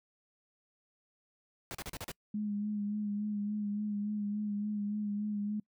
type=noise bursts; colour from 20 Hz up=pink; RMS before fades=-41 dBFS; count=6; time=1.71-2.117 s; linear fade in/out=0 ms; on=37 ms; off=37 ms
type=tone with vibrato; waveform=sine; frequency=207.6 Hz; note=G#3; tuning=in tune; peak=-32 dBFS; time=2.34-5.6 s; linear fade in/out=5 ms; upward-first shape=sine; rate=3.5 Hz; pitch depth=31 cents each way
effects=noise-tail reverb RT60 0.1 s tail -26 dB re dry